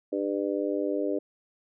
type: harmonic tone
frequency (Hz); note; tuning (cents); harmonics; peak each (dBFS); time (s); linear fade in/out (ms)
99.7; G2; +30; 3 / 4 / 5 / 6; -30 / -31 / -32 / -33; 0.12-1.19; 10
effects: none